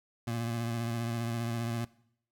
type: tone with vibrato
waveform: 25% pulse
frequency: 116.54 Hz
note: A#2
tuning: in tune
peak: -28 dBFS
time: 0.27-1.85 s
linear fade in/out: 5 ms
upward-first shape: sine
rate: 15 Hz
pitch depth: 34 cents each way
effects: noise-tail reverb RT60 0.7 s tail -21 dB re dry